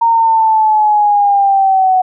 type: linear sweep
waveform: sine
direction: down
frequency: 927 to 740 Hz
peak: -7 dBFS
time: 0.01-2.02 s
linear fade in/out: 10 ms
effects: none